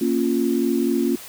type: chord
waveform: sine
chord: Bb minor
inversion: none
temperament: equal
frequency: 233.1 / 277.2 / 349.2 Hz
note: Bb3 / Db4 / F4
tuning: 0 / 0 / 0 cents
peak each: -22 dBFS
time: 0.01-1.16 s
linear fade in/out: 5 ms
effects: white hiss -39 dBFS RMS until 1.28 s